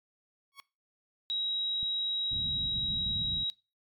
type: tone with exponential growth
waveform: 15% pulse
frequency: 1110 Hz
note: C#6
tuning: 2 cents sharp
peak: -34 dBFS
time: 0.52-0.6 s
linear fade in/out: 0 ms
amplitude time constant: 16 ms
type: tone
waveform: sine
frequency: 3837 Hz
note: A#7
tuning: 49 cents sharp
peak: -29 dBFS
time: 1.3-3.5 s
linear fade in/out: 0 ms
type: clicks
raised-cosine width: 5 ms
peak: -35 dBFS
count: 3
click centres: 1.83 / 2.333 / 2.485 s
type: low-pass noise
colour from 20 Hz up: white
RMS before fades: -41 dBFS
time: 2.31-3.44 s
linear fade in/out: 10 ms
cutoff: 190 Hz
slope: 24 dB/octave
effects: noise-tail reverb RT60 0.3 s tail -22 dB re dry + MP3 96 kbps